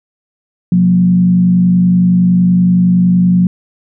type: tone with frequency modulation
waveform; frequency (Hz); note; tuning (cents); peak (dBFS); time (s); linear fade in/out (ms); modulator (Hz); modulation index
sine; 180; F#3; -47; -6; 0.72-3.47; 2; 50.7; 0.48
effects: none